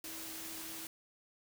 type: tone in noise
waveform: sine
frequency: 322.5 Hz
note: E4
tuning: 38 cents flat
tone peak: -52 dBFS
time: 0.04-0.87 s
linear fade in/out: 2 ms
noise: white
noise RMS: -45 dBFS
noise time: 0.04-0.87 s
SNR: -10 dB
effects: none